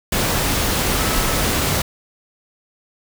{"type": "tone in noise", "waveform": "sine", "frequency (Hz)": 1300, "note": "E6", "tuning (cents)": -24, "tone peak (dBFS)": -30, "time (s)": [0.99, 1.43], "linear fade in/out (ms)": 5, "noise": "pink", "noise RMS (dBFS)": -19, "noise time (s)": [0.12, 1.82], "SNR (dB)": -14, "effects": []}